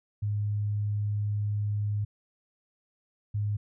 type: tone bursts at uneven times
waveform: sine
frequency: 103.83 Hz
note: G#2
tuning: in tune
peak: -26 dBFS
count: 2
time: 0.22-2.05 / 3.34-3.57 s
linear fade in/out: 10 ms
effects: none